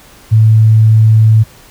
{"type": "tone", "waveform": "sine", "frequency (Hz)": 110, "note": "A2", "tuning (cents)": 0, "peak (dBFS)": -3, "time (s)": [0.31, 1.44], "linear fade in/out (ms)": 20, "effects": ["pink hiss -40 dBFS RMS until 1.7 s"]}